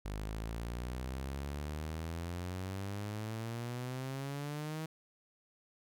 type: exponential sweep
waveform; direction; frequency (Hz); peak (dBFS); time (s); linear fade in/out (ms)
sawtooth; up; 50.3 to 160; -34; 0.05-4.86; 5
effects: none